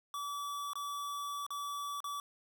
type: tone with dropouts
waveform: square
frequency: 1150 Hz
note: D6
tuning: 37 cents flat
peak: -38 dBFS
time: 0.14-2.2 s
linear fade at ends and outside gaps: 1 ms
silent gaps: 0.733-0.755 / 1.465-1.505 / 2.004-2.042 s
effects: none